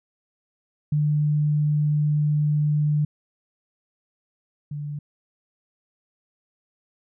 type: tone pair in turn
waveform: sine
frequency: 149.3 / 146.74 Hz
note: D3 / D3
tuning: +29 / -1 cents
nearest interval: unison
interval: 30 cents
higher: first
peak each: -18 / -28 dBFS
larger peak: first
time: 0.92-3.05 / 4.71-4.99 s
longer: first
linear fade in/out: 5 ms
effects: none